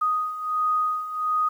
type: beating tone pair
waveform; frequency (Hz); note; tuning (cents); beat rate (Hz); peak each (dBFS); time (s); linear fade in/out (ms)
sine; 1244.5 / 1245.9; D#6 / D#6; 0 / +2; 1.4; -28 / -23; 0.01-1.49; 10
effects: 9-bit